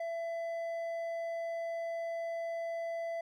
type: tone with hard clipping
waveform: sine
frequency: 669 Hz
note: E5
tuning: 25 cents sharp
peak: -36 dBFS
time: 0-3.21 s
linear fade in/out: 5 ms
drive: 5 dB
effects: none